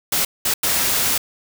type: noise bursts at uneven times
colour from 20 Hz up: white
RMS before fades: -19 dBFS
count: 3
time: 0.12-0.25 / 0.45-0.54 / 0.63-1.18 s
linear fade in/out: 5 ms
effects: none